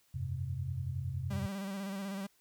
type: chord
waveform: sine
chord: F suspended second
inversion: none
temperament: equal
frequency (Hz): 87.31 / 98 / 130.81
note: F2 / G2 / C3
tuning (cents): 0 / 0 / 0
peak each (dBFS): -39 / -40 / -37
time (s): 0.14-1.47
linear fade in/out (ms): 10
type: tone with vibrato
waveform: 45% pulse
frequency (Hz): 196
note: G3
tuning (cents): 0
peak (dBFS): -37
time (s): 1.3-2.27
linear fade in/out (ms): 10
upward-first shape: square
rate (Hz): 16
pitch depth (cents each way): 37
effects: white hiss -70 dBFS RMS until 2.4 s